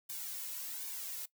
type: noise with flanger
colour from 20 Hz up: blue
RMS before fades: -42 dBFS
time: 0.09-1.26 s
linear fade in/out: 10 ms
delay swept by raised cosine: 1.5 to 2.6 ms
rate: 1.3 Hz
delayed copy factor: -0.85
effects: noise-tail reverb RT60 0.1 s tail -19 dB re dry